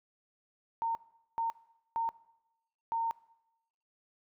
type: tone bursts at uneven times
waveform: sine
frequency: 915 Hz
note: A#5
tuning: 32 cents flat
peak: -29 dBFS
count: 4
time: 0.82-0.95 / 1.38-1.5 / 1.96-2.09 / 2.92-3.11 s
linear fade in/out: 0 ms
effects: noise-tail reverb RT60 0.9 s tail -21 dB re dry